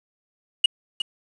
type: tone with echo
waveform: triangle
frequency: 2885 Hz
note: F#7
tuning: 44 cents flat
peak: -10 dBFS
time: 0.64-0.66 s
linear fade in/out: 5 ms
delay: 360 ms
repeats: 1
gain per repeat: -10 dB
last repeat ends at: 1.02 s
effects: resampled to 22050 Hz + 7-bit